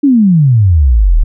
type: exponential sweep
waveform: sine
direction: down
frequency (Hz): 296.7 to 34.65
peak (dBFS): -4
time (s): 0.03-1.24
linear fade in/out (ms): 10
effects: none